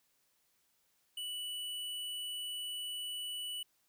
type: tone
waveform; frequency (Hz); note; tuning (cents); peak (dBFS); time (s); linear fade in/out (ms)
square; 2960; F#7; 0; -39; 1.17-3.63; 5
effects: white hiss -75 dBFS RMS until 3.88 s